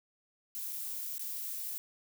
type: noise with dropouts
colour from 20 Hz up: violet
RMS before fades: -39 dBFS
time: 0.55-1.78 s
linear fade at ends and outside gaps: 0 ms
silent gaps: 0.724-0.728 / 1.181-1.195 s
effects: none